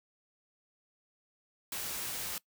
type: noise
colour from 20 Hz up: white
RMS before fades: -38 dBFS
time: 1.72-2.38 s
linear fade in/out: 2 ms
effects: noise-tail reverb RT60 0.1 s tail -21 dB re dry